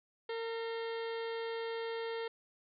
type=harmonic tone with a mistuned harmonic; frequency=457 Hz; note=A#4; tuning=34 cents flat; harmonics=1 / 2 / 3 / 4 / 5 / 6 / 7 / 8 / 9 / 10; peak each=-37 / -46 / -50 / -49 / -52 / -56 / -52 / -56 / -58 / -59 dBFS; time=0.29-2.28 s; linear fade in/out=5 ms; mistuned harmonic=5; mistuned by=-110 cents; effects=none